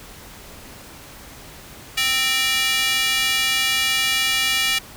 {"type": "tone with high-pass filter", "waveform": "square", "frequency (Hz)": 261.6, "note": "C4", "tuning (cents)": 0, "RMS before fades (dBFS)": -20, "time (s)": [1.97, 4.79], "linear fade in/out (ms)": 10, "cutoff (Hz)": 2500, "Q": 2, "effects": ["pink hiss -41 dBFS RMS until 4.96 s"]}